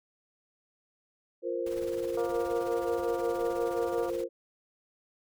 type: chord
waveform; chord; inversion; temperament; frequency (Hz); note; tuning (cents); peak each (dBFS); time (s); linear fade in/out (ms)
sine; F suspended fourth; none; just; 349.2 / 465.6 / 523.8; F4 / Bb4 / C5; 0 / -2 / +2; -34; 1.42-4.29; 50
type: noise with tremolo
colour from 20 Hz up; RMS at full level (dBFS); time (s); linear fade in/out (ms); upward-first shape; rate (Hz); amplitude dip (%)
pink; -46; 1.66-4.24; 5; sine; 19; 60
type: harmonic tone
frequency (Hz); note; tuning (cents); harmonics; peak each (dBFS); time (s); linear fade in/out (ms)
235.6; A#3; +19; 2 / 3 / 4 / 5 / 6; -33 / -38 / -43 / -43 / -48; 2.17-4.1; 5
effects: none